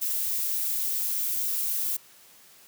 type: noise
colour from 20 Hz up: violet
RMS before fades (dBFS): -28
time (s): 0.01-1.97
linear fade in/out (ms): 10
effects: white hiss -54 dBFS RMS until 2.67 s + high-pass 100 Hz 12 dB/octave